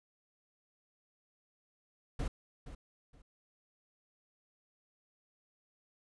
brown noise with echo, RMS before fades -35 dBFS, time 2.19-2.28 s, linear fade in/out 5 ms, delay 470 ms, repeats 2, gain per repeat -12 dB, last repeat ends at 3.22 s, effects resampled to 24000 Hz

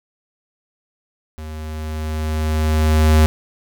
square tone with level ramp, 77.78 Hz, D#2, in tune, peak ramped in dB -30 to -9 dBFS, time 1.38-3.26 s, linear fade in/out 0 ms, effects none

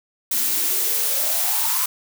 blue noise with high-pass filter sweep, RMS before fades -21 dBFS, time 0.31-1.86 s, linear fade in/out 5 ms, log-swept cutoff 230 to 1100 Hz, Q 7.8, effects none

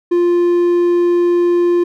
triangle tone, 349.2 Hz, F4, in tune, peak -8 dBFS, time 0.11-1.84 s, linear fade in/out 10 ms, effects none

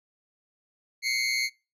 25% pulse tone pair together, 2095 / 2217 Hz, C7 / C#7, +2 / 0 cents, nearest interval minor second, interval 98 cents, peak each -24 dBFS, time 1.02-1.5 s, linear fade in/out 50 ms, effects noise-tail reverb RT60 0.3 s tail -25 dB re dry + low-pass 10000 Hz 12 dB/octave

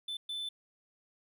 triangle tone bursts at uneven times, 3520 Hz, A7, in tune, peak -34 dBFS, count 2, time 0.08-0.17 / 0.29-0.49 s, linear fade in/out 5 ms, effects none

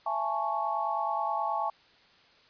sine chord, A major seventh, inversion second, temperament equal with one note detuned, 670 / 830.6 / 880 / 1108.7 Hz, E5 / G#5 / A5 / C#6, +28 / 0 / 0 / 0 cents, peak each -35 / -32 / -33 / -33 dBFS, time 0.06-1.7 s, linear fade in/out 5 ms, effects white hiss -60 dBFS RMS until 2.49 s + resampled to 11025 Hz

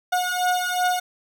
30% pulse beating tone pair, 723 / 725.7 Hz, F#5 / F#5, -40 / -34 cents, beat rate 2.7 Hz, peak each -21 dBFS, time 0.12-1 s, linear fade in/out 10 ms, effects none

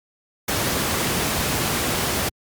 pink noise, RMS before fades -22 dBFS, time 0.48-2.29 s, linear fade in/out 5 ms, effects high-pass 80 Hz 12 dB/octave + Opus 48 kbps

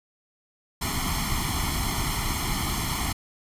pink noise with comb filter, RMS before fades -27 dBFS, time 0.81-3.13 s, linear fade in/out 10 ms, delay 0.94 ms, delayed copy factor +0.9, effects resampled to 32000 Hz

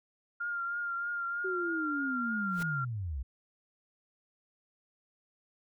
sine tone with vibrato, 1400 Hz, F6, 4 cents sharp, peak -32 dBFS, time 0.4-2.85 s, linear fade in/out 10 ms, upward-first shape triangle, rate 3.2 Hz, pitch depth 33 cents each way
sine linear sweep, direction down, 382.1 to 58 Hz, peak -33 dBFS, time 1.44-3.23 s, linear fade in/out 10 ms
pink noise with exponential growth, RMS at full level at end -38 dBFS, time 2.49-2.63 s, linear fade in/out 5 ms, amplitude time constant 30 ms
effects none

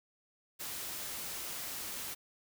white noise, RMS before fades -41 dBFS, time 0.59-2.15 s, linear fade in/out 20 ms, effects none

